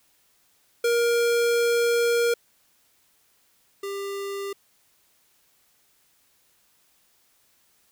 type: tone pair in turn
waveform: square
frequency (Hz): 471.2 / 397.4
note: A#4 / G4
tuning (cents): +19 / +24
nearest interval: minor third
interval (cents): 295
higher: first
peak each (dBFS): -20 / -30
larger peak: first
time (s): 0.84-2.34 / 3.83-4.53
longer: first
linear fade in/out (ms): 5
effects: white hiss -64 dBFS RMS until 7.91 s